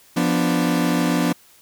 40% pulse chord, B diminished, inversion second, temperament equal, 174.61 / 246.9 / 293.7 Hz, F3 / B3 / D4, 0 / 0 / 0 cents, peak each -21 / -21 / -21 dBFS, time 0.16-1.33 s, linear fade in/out 10 ms, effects white hiss -52 dBFS RMS until 1.61 s

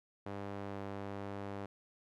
sawtooth tone with band-pass filter, 99.9 Hz, G2, 33 cents sharp, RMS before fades -43 dBFS, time 0.26-1.66 s, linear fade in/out 5 ms, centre 610 Hz, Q 0.61, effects none

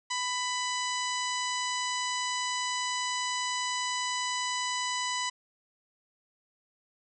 harmonic tone, 995 Hz, B5, 13 cents sharp, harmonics 1 / 2 / 3 / 4 / 5 / 6 / 7 / 8, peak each -33 / -36 / -38 / -39 / -40 / -41 / -41 / -42 dBFS, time 0.1-5.3 s, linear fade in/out 10 ms, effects none

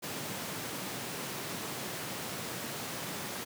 pink high-pass noise, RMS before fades -39 dBFS, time 0.02-3.45 s, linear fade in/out 20 ms, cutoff 120 Hz, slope 24 dB/octave, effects none

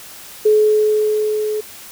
sine tone with level ramp, 426.9 Hz, G#4, 48 cents sharp, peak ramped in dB -8 to -18 dBFS, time 0.45-1.61 s, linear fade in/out 10 ms, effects white hiss -37 dBFS RMS until 1.91 s

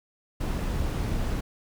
brown noise, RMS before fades -28 dBFS, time 0.4-1.41 s, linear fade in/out 10 ms, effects none

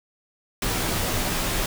pink noise with comb filter, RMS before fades -25 dBFS, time 0.62-1.66 s, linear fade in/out 2 ms, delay 14 ms, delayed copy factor -0.55, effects none

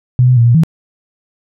sine tone with pitch steps, 125.2 / 126.5 / 117.3 / 119.2 / 161.8 Hz, B2 / B2 / A#2 / A#2 / E3, +24 / +42 / +11 / +39 / -32 cents, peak -5 dBFS, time 0.19-0.635 s, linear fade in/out 0 ms, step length 89 ms, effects none

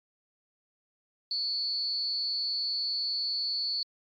sine tone with amplitude modulation, 4435 Hz, C#8, in tune, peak -25 dBFS, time 1.31-3.83 s, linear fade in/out 2 ms, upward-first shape sine, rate 270 Hz, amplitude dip 75%, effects AAC 64 kbps

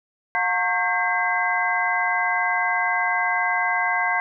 sine tone cluster, 717 / 914 / 1093 / 1591 / 2035 Hz, F5 / A#5 / C#6 / G6 / C7, +45 / -34 / -25 / +25 / -49 cents, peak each -26 / -27 / -28 / -25 / -24 dBFS, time 0.35-4.2 s, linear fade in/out 0 ms, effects none

